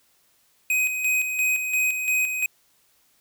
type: tone with tremolo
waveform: square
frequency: 2512 Hz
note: D#7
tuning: 16 cents sharp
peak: -20 dBFS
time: 0.7-2.46 s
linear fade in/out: 2 ms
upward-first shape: square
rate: 2.9 Hz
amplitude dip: 50%
effects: white hiss -63 dBFS RMS until 3.2 s